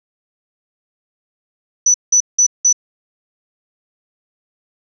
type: tone bursts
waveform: sine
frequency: 5960 Hz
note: F#8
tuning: 12 cents sharp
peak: -8 dBFS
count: 4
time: 1.86-2.728 s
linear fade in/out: 5 ms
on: 82 ms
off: 180 ms
effects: none